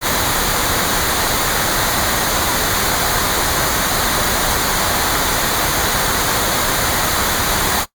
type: noise with comb filter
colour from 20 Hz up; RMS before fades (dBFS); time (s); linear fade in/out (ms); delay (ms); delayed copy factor
pink; -17; 0.01-7.86; 50; 0.37; -0.5
effects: noise-tail reverb RT60 0.1 s tail -17 dB re dry + Opus 48 kbps